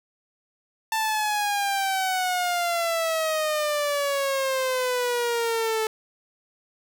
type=exponential sweep; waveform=sawtooth; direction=down; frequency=890 to 435.7 Hz; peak=-19 dBFS; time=0.92-5.87 s; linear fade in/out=2 ms; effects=none